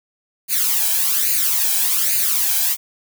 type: noise with flanger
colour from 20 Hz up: blue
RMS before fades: -18 dBFS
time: 0.48-2.77 s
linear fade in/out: 50 ms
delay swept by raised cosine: 0.44 to 1.27 ms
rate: 1.2 Hz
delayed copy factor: +0.7
effects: none